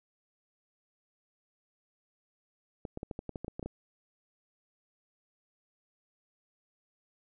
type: clicks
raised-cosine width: 2 ms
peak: -24 dBFS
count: 12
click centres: 2.852 / 2.974 / 3.031 / 3.112 / 3.191 / 3.293 / 3.358 / 3.446 / 3.481 / 3.595 / 3.628 / 3.66 s
effects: none